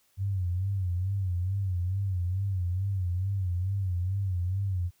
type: tone with vibrato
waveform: sine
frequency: 93.5 Hz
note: F#2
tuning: 19 cents sharp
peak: -26 dBFS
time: 0.17-4.91 s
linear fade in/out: 50 ms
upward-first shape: sine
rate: 2.3 Hz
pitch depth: 110 cents each way
effects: white hiss -68 dBFS RMS until 5 s